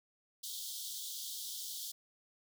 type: high-pass noise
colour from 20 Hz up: pink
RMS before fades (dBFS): -43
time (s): 0.43-1.92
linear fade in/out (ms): 10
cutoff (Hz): 3200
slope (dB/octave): 96
effects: none